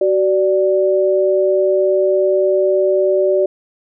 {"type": "tone pair together", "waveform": "sine", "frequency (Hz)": [377, 586.4], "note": ["F#4", "D5"], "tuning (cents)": [32, -3], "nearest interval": "minor sixth", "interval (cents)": 765, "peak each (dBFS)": -14, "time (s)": [0.01, 3.46], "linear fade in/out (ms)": 5, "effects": []}